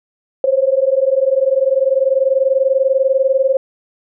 sine tone pair together, 523.3 / 543.5 Hz, C5 / C#5, 0 / -34 cents, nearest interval minor second, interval 66 cents, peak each -14 dBFS, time 0.44-3.57 s, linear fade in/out 2 ms, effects none

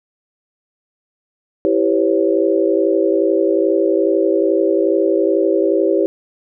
sine chord, C# half-diminished seventh, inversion first, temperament equal with one note detuned, 329.6 / 392 / 502.8 / 554.4 Hz, E4 / G4 / B4 / C#5, 0 / 0 / +31 / 0 cents, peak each -17 / -16 / -20 / -19 dBFS, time 1.65-6.06 s, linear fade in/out 0 ms, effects none

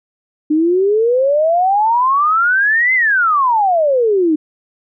sine exponential two-way sweep, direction up then down, 298 to 2089 to 298 Hz, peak -10 dBFS, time 0.5-4.36 s, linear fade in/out 10 ms, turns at 2.94 s, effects none

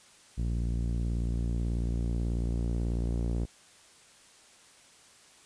sawtooth tone with low-pass filter sweep, 58.27 Hz, A#1, in tune, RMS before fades -30 dBFS, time 0.37-3.46 s, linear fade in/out 20 ms, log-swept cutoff 210 to 410 Hz, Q 0.86, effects white hiss -57 dBFS RMS until 5.45 s + resampled to 22050 Hz

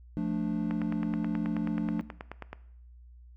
triangle chord, D minor, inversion first, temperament equal, 174.61 / 220 / 293.7 Hz, F3 / A3 / D4, 0 / 0 / 0 cents, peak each -31 dBFS, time 0.17-2.01 s, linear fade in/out 0 ms
click train, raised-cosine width 0.5 ms, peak -23 dBFS, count 18, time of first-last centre 0.71-2.53 s, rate 9.34 Hz
effects noise-tail reverb RT60 0.7 s tail -18 dB re dry + added 60 Hz sine -49 dBFS peak until 3.36 s

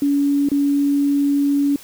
sine tone with dropouts, 283.6 Hz, C#4, 40 cents sharp, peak -14 dBFS, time 0.02-1.76 s, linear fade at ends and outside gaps 2 ms, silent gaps 0.488-0.516 s, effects white hiss -42 dBFS RMS until 1.83 s

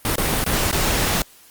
pink noise with dropouts, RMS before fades -20 dBFS, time 0.05-1.22 s, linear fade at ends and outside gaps 1 ms, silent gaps 0.157-0.181 / 0.441-0.463 / 0.713-0.727 s, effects white hiss -49 dBFS RMS until 1.5 s + Opus 32 kbps

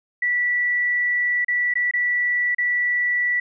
sine tone with dropouts, 1957 Hz, B6, 16 cents flat, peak -18 dBFS, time 0.22-3.4 s, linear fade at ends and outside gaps 5 ms, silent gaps 1.447-1.482 / 1.739-1.754 / 1.912-1.936 / 2.548-2.583 s, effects none

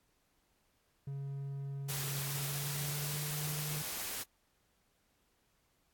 triangle tone with pitch glide, 138.59 to 149.4 Hz, C#3 to D3, 0 to +30 cents, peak -36 dBFS, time 1.07-3.82 s, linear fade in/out 5 ms, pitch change +130 cents, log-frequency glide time 2.2-3.41 s
white noise, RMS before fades -40 dBFS, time 1.88-4.24 s, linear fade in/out 20 ms
effects pink hiss -75 dBFS RMS until 5.93 s + AAC 64 kbps

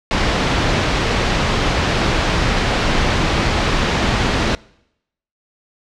pink low-pass noise, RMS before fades -17 dBFS, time 0.11-4.55 s, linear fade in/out 0 ms, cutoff 4500 Hz, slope 12 dB/octave, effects noise-tail reverb RT60 0.8 s tail -24 dB re dry + low-pass 7000 Hz 12 dB/octave

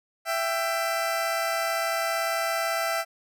20% pulse tone pair together, 666.2 / 784 Hz, E5 / G5, +18 / 0 cents, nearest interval minor third, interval 282 cents, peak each -21 / -26 dBFS, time 0.25-3.05 s, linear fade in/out 50 ms, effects none

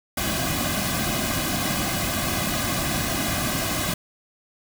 pink noise with comb filter, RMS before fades -25 dBFS, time 0.17-3.94 s, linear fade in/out 5 ms, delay 2.2 ms, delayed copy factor -0.8, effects none

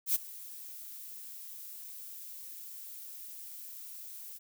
violet noise with ADSR envelope, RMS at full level -26 dBFS, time 0.06-4.39 s, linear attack 89 ms, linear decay 20 ms, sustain -20 dB, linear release 24 ms, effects none

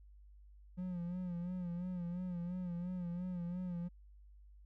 triangle tone with vibrato, 177.5 Hz, F3, 28 cents sharp, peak -36 dBFS, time 0.77-3.89 s, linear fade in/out 20 ms, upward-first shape sine, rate 2.9 Hz, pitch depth 60 cents each way, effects added 50 Hz sine -56 dBFS peak until 4.65 s

